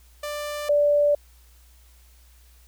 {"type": "tone pair in turn", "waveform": ["sawtooth", "sine"], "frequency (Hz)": [591, 584.2], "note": ["D5", "D5"], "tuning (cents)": [11, -9], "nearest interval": "unison", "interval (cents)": 20, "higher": "first", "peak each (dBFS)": [-25, -16], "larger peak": "second", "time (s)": [[0.23, 0.69], [0.69, 1.15]], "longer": "neither", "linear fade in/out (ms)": 5, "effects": ["added 60 Hz sine -51 dBFS peak until 2.67 s", "white hiss -59 dBFS RMS until 2.67 s"]}